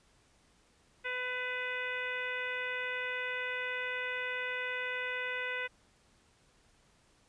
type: harmonic tone with a mistuned harmonic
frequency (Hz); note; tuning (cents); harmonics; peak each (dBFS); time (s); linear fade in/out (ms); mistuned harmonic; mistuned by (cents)
501; B4; +25; 1 / 2 / 3 / 4 / 5 / 6 / 7; -42 / -46 / -39 / -38 / -41 / -49 / -52; 1.04-5.68; 20; 6; -46
effects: pink hiss -67 dBFS RMS until 7.28 s + resampled to 22050 Hz